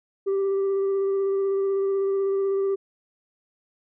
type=tone with vibrato; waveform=sine; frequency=391.5 Hz; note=G4; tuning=2 cents flat; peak=-18 dBFS; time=0.26-2.76 s; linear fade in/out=20 ms; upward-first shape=square; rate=16 Hz; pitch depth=10 cents each way; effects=tanh soft clip ceiling -20 dBFS